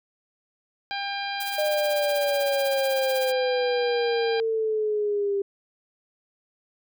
harmonic tone, 799 Hz, G5, 33 cents sharp, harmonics 1 / 2 / 3 / 4 / 5 / 6, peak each -31 / -34 / -36 / -37 / -38 / -39 dBFS, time 0.91-4.4 s, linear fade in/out 0 ms
blue noise with tremolo, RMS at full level -34 dBFS, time 1.4-3.32 s, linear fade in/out 5 ms, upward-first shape sine, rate 16 Hz, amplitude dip 75%
sine linear sweep, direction down, 611 to 395.4 Hz, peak -22 dBFS, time 1.58-5.42 s, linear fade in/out 5 ms
effects none

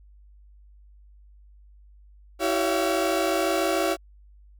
35% pulse tone cluster, 328.2 / 381.9 / 563 / 683 Hz, E4 / G4 / C#5 / F5, -8 / -45 / +27 / -39 cents, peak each -26 dBFS, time 2.39-3.97 s, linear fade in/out 50 ms, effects added 50 Hz sine -49 dBFS peak until 4.59 s

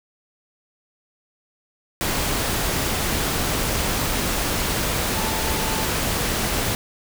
sine tone in noise, 880 Hz, A5, in tune, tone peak -31 dBFS, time 5.15-5.85 s, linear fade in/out 0 ms, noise pink, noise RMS -23 dBFS, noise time 2.01-6.75 s, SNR -11 dB, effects none

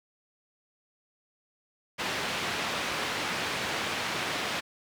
white band-pass noise, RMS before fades -32 dBFS, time 1.98-4.61 s, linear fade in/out 20 ms, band 100 to 3000 Hz, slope 12 dB/octave, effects none

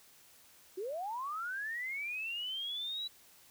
sine linear sweep, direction up, 349.2 to 3951 Hz, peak -36 dBFS, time 0.77-3.08 s, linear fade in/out 10 ms, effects white hiss -61 dBFS RMS until 3.5 s

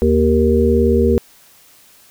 harmonic tone, 77.78 Hz, D#2, in tune, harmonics 1 / 3 / 5 / 6, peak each -16 / -16 / -16 / -16 dBFS, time 0.02-1.18 s, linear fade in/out 0 ms, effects white hiss -48 dBFS RMS until 2.1 s

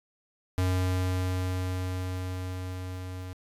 square tone with level ramp, 92 Hz, F#2, 9 cents flat, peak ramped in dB -24 to -37 dBFS, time 0.58-3.33 s, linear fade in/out 0 ms, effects resampled to 32000 Hz + 10-bit

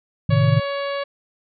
sine chord, A diminished, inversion none, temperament equal, 110 / 130.81 / 155.56 Hz, A2 / C3 / Eb3, 0 / 0 / 0 cents, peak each -18 dBFS, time 0.29-0.6 s, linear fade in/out 5 ms
harmonic tone, 561 Hz, C#5, 21 cents sharp, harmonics 1 / 2 / 3 / 4 / 5 / 6 / 7 / 8, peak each -24 / -30 / -34 / -36 / -38 / -40 / -41 / -42 dBFS, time 0.3-1.04 s, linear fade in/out 10 ms
effects none

